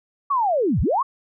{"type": "linear two-way sweep", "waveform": "sine", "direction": "down then up", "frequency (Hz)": [1158, 49, 1158], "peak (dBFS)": -17, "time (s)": [0.3, 1.03], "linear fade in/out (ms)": 10, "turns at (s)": 0.81, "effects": []}